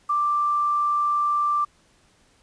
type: tone with quantisation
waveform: sine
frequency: 1178 Hz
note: D6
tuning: 5 cents sharp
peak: -19 dBFS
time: 0.09-1.65 s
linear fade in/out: 10 ms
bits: 8
effects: pink hiss -60 dBFS RMS until 2.42 s + resampled to 22050 Hz